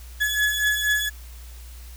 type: beating tone pair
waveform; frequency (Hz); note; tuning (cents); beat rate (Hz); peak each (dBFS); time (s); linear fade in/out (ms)
35% pulse; 1697 / 1701.2; G#6 / G#6; +37 / +41; 4.2; -23 / -20; 0.2-1.1; 20
effects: added 60 Hz sine -38 dBFS peak until 1.96 s + white hiss -49 dBFS RMS until 1.96 s